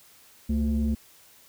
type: tone pair together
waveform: sine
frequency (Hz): 69.3 / 222.5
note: C#2 / A3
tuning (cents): 0 / +20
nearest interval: octave + minor sixth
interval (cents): 2020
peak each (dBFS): -23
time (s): 0.49-0.95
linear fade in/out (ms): 10
effects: tanh soft clip ceiling -19 dBFS + white hiss -55 dBFS RMS until 1.48 s